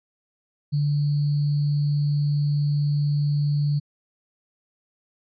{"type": "tone with sample-and-hold", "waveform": "sine", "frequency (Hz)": 145.9, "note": "D3", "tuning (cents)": -11, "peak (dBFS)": -19, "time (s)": [0.72, 3.8], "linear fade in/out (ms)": 20, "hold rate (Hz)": 4410, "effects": ["resampled to 16000 Hz"]}